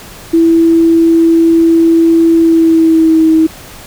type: tone with pitch glide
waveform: sine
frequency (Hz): 330.4 to 319.5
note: E4 to D#4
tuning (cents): +4 to +46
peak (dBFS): -4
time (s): 0.33-3.47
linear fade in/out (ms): 10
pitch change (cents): -58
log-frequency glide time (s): 2.36-3.29
effects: pink hiss -32 dBFS RMS until 3.86 s